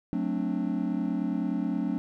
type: chord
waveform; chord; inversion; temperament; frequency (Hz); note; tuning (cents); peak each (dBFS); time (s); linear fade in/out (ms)
triangle; D dominant seventh; first; just; 183.54 / 220.2 / 264.3 / 293.7; F#3 / A3 / C4 / D4; -14 / +2 / +18 / 0; -30; 0.13-1.98; 0
effects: none